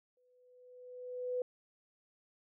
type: tone with exponential growth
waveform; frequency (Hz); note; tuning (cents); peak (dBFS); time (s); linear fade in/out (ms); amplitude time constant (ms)
sine; 498.5; B4; +16; -31; 0.17-1.42; 2; 270
effects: none